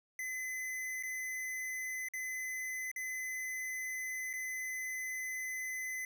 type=tone with dropouts; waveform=square; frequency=2028 Hz; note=B6; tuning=45 cents sharp; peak=-38 dBFS; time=0.19-6.05 s; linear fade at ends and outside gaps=2 ms; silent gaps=1.027-1.034 / 2.086-2.136 / 2.915-2.961 / 4.331-4.336 s; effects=none